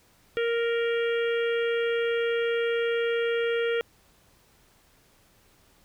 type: harmonic tone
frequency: 466.2 Hz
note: A#4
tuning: in tune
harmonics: 1 / 3 / 4 / 5 / 6 / 7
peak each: -24 / -34 / -36 / -38 / -40 / -41 dBFS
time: 0.37-3.81 s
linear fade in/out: 0 ms
effects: pink hiss -61 dBFS RMS until 5.84 s